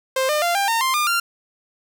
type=tone with pitch steps; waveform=sawtooth; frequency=525 / 603.1 / 692.7 / 795.8 / 914.1 / 1050 / 1206.1 / 1385.5 Hz; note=C5 / D5 / F5 / G5 / A#5 / C6 / D6 / F6; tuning=+6 / +46 / -14 / +26 / -34 / +6 / +46 / -14 cents; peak=-14 dBFS; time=0.16-1.2 s; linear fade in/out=5 ms; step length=130 ms; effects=none